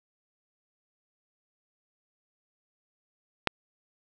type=click; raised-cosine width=0.3 ms; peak=-6 dBFS; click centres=3.473 s; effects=none